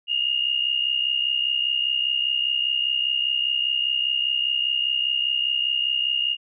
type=tone pair together; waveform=sine; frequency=2794 / 2859 Hz; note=F7 / F7; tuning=0 / +40 cents; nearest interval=unison; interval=40 cents; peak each=-25 / -22 dBFS; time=0.07-6.37 s; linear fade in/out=50 ms; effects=none